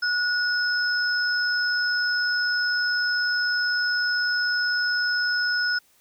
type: tone pair together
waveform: sine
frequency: 1460 / 5189 Hz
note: F#6 / E8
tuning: -24 / -28 cents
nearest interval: octave + minor seventh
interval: 2196 cents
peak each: -22 / -27 dBFS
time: 0.02-5.79 s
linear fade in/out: 10 ms
effects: white hiss -61 dBFS RMS until 6 s